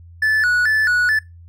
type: tone with vibrato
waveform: triangle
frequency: 1599 Hz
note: G6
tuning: 34 cents sharp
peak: -12 dBFS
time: 0.22-1.19 s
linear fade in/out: 5 ms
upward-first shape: square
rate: 2.3 Hz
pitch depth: 150 cents each way
effects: noise-tail reverb RT60 0.2 s tail -20 dB re dry + added 85 Hz sine -39 dBFS peak until 1.48 s